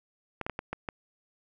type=clicks; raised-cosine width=0.5 ms; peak=-18 dBFS; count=6; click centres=0.413 / 0.465 / 0.497 / 0.591 / 0.73 / 0.888 s; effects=none